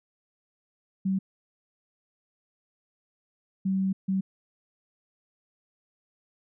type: tone bursts at uneven times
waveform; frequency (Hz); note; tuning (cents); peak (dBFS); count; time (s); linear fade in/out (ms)
sine; 191.4; G3; -41; -23; 3; 1.05-1.19 / 3.65-3.93 / 4.08-4.21; 10
effects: none